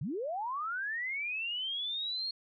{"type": "linear sweep", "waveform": "sine", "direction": "up", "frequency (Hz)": [113.2, 4307], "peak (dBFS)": -33, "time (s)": [0.01, 2.31], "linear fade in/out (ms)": 5, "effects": []}